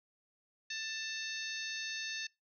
harmonic tone with a mistuned harmonic, 885 Hz, A5, 10 cents sharp, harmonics 2 / 3 / 4 / 5 / 6 / 7, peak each -43 / -44 / -45 / -45 / -48 / -47 dBFS, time 0.7-2.27 s, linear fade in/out 5 ms, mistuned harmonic 4, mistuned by +55 cents, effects noise-tail reverb RT60 0.2 s tail -22 dB re dry

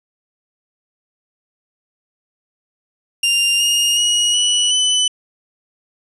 sawtooth tone with pitch steps, 2794 / 2844 / 2896 / 2948 / 3001 Hz, F7 / F7 / F#7 / F#7 / F#7, 0 / +31 / -38 / -7 / +24 cents, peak -10 dBFS, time 3.23-5.08 s, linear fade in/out 5 ms, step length 370 ms, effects resampled to 24000 Hz + 8-bit

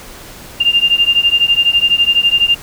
sine beating tone pair, 2794 / 2806 Hz, F7 / F7, 0 / +8 cents, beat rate 12 Hz, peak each -12 dBFS, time 0.6-2.55 s, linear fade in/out 10 ms, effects pink hiss -34 dBFS RMS until 2.62 s

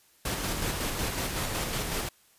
pink noise with tremolo, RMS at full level -30 dBFS, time 0.25-2.09 s, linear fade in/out 5 ms, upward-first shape square, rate 5.4 Hz, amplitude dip 30%, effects white hiss -62 dBFS RMS until 2.38 s + resampled to 32000 Hz

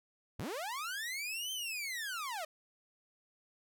sawtooth linear two-way sweep, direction up then down, 64.9 to 3136 to 594 Hz, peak -34 dBFS, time 0.39-2.45 s, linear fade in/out 5 ms, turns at 1.52 s, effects none

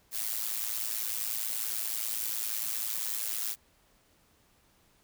blue noise with amplitude modulation, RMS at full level -30 dBFS, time 0.11-3.56 s, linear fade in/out 50 ms, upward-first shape sine, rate 110 Hz, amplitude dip 80%, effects pink hiss -66 dBFS RMS until 5.03 s

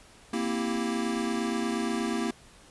square chord, C dominant seventh, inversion third, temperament equal, 233.1 / 261.6 / 329.6 / 392 Hz, Bb3 / C4 / E4 / G4, 0 / 0 / 0 / 0 cents, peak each -31 / -36 / -34 / -36 dBFS, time 0.33-2.31 s, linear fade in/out 5 ms, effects pink hiss -54 dBFS RMS until 2.7 s + resampled to 24000 Hz

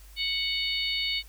harmonic tone, 740 Hz, F#5, in tune, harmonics 3 / 4 / 5 / 6, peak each -32 / -32 / -32 / -32 dBFS, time 0.16-1.23 s, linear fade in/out 50 ms, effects added 50 Hz sine -47 dBFS peak until 1.28 s + white hiss -56 dBFS RMS until 1.28 s

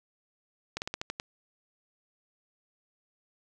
slowing click train, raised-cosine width 0.2 ms, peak -16 dBFS, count 7, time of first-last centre 0.77-1.199 s, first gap 49 ms, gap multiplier 1.15, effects none

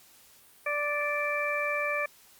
harmonic tone, 586 Hz, D5, 4 cents flat, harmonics 1 / 2 / 3 / 4, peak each -32 / -34 / -34 / -31 dBFS, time 0.66-2.06 s, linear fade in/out 5 ms, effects white hiss -57 dBFS RMS until 2.39 s + Opus 48 kbps

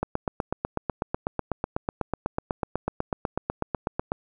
click train, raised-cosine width 1 ms, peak -11 dBFS, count 34, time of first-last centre 0.03-4.119 s, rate 8.07 Hz, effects none

